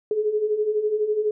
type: beating tone pair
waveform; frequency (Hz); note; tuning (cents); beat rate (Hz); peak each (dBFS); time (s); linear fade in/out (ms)
sine; 415.3 / 427.3; G#4 / G#4; 0 / +49; 12; -27 / -21; 0.11-1.31; 2
effects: none